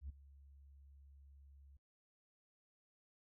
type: tone with ADSR envelope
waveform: sine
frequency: 69.4 Hz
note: C#2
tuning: 3 cents sharp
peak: -40 dBFS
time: 0.01-1.77 s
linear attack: 85 ms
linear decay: 10 ms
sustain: -19 dB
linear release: 4 ms
effects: noise-tail reverb RT60 0.1 s tail -25 dB re dry + tanh soft clip ceiling -41 dBFS